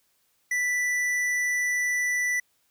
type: tone with tanh clipping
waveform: triangle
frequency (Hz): 1975.5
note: B6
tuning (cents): 0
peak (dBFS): -25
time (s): 0.51-2.4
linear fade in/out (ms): 5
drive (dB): 16
effects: white hiss -69 dBFS RMS until 2.7 s